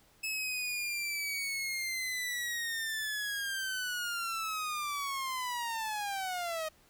sawtooth linear sweep, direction down, 2600 to 620 Hz, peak -30 dBFS, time 0.23-6.69 s, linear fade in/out 10 ms, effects pink hiss -64 dBFS RMS until 6.89 s

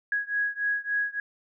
sine beating tone pair, 1659 / 1662.5 Hz, G#6 / G#6, -2 / +1 cents, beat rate 3.5 Hz, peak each -28 / -29 dBFS, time 0.12-1.2 s, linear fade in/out 2 ms, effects none

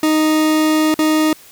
40% pulse tone with dropouts, 310.7 Hz, D#4, 2 cents flat, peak -11 dBFS, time 0.03-1.33 s, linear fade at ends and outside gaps 2 ms, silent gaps 0.942-0.99 s, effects white hiss -43 dBFS RMS until 1.51 s

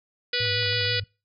harmonic tone, 490 Hz, B4, 14 cents flat, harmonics 1 / 3 / 4 / 5 / 6 / 7 / 8 / 9 / 10, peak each -32 / -32 / -32 / -32 / -32 / -32 / -32 / -32 / -32 dBFS, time 0.33-1 s, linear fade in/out 5 ms
sine tone with vibrato, 104.6 Hz, G#2, 13 cents sharp, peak -30 dBFS, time 0.4-1.04 s, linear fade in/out 5 ms, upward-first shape triangle, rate 6.2 Hz, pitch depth 120 cents each way
clicks, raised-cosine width 0.3 ms, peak -27 dBFS, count 6, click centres 0.454 / 0.628 / 0.66 / 0.728 / 0.81 / 0.854 s
effects noise-tail reverb RT60 0.3 s tail -26 dB re dry

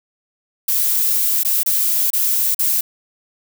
violet noise with dropouts, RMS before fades -17 dBFS, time 0.68-2.81 s, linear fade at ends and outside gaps 5 ms, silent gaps 1.434-1.448 / 1.633-1.66 / 2.104-2.132 / 2.547-2.591 s, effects none

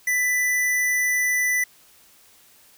square tone, 1988 Hz, B6, 11 cents sharp, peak -20 dBFS, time 0.07-1.64 s, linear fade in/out 5 ms, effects white hiss -54 dBFS RMS until 2.77 s

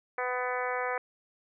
harmonic tone, 250 Hz, B3, 21 cents sharp, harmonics 2 / 3 / 4 / 5 / 6 / 7 / 8 / 9, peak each -34 / -36 / -37 / -38 / -39 / -39 / -40 / -41 dBFS, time 0.18-0.98 s, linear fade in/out 2 ms, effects none

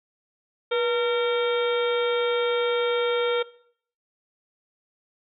harmonic tone with a mistuned harmonic, 458.4 Hz, A#4, 29 cents flat, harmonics 1 / 2 / 3 / 4 / 5 / 6 / 7 / 8, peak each -22 / -35 / -30 / -41 / -34 / -45 / -35 / -36 dBFS, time 0.71-3.43 s, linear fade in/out 10 ms, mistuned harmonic 1, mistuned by +86 cents, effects noise-tail reverb RT60 0.6 s tail -20 dB re dry

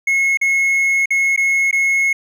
triangle tone with dropouts, 2174 Hz, C#7, 34 cents flat, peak -11 dBFS, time 0.07-2.13 s, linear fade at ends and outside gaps 5 ms, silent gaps 0.373-0.413 / 1.058-1.105 / 1.363-1.375 / 1.712-1.727 s, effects none

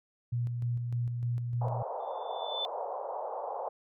sine tone with tremolo, 120 Hz, B2, 49 cents flat, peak -28 dBFS, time 0.32-1.83 s, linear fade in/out 10 ms, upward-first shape square, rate 3.3 Hz, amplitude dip 35%
white band-pass noise, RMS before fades -37 dBFS, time 1.61-3.69 s, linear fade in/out 5 ms, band 480 to 940 Hz, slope 48 dB/octave
sine tone with exponential growth, 3520 Hz, A7, in tune, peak -29 dBFS, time 2-2.65 s, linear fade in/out 0 ms, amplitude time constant 140 ms
effects none

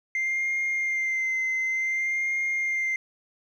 sine tone with vibrato, 2093 Hz, C7, in tune, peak -22 dBFS, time 0.15-2.96 s, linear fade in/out 2 ms, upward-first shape sine, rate 0.55 Hz, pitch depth 25 cents each way, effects tanh soft clip ceiling -22 dBFS + 10-bit

